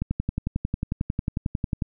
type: click train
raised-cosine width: 5 ms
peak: -12 dBFS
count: 21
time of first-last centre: 0.02-1.822 s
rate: 11.1 Hz
effects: none